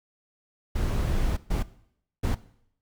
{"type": "noise bursts at uneven times", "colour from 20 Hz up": "brown", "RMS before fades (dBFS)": -25, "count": 3, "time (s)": [[0.75, 1.37], [1.5, 1.63], [2.23, 2.35]], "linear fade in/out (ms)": 10, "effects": ["noise-tail reverb RT60 0.7 s tail -18 dB re dry"]}